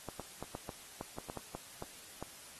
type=clicks; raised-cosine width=1 ms; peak=-27 dBFS; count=12; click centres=0.087 / 0.197 / 0.426 / 0.551 / 0.692 / 1.011 / 1.185 / 1.299 / 1.373 / 1.55 / 1.824 / 2.226 s; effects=white hiss -53 dBFS RMS until 2.59 s + AAC 32 kbps